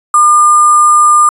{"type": "tone with sample-and-hold", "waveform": "sine", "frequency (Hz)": 1201, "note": "D6", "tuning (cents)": 38, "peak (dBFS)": -3, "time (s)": [0.14, 1.29], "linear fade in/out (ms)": 2, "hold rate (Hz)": 8820, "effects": ["resampled to 24000 Hz"]}